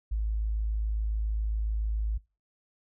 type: tone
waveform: sine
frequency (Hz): 53.6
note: A1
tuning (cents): -45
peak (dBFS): -26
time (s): 0.11-2.18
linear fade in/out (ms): 10
effects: noise-tail reverb RT60 0.3 s tail -24 dB re dry